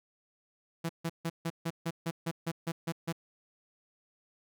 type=tone bursts; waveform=sawtooth; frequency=166 Hz; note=E3; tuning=12 cents sharp; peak=-27 dBFS; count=12; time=0.84-3.126 s; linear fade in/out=10 ms; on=53 ms; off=150 ms; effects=none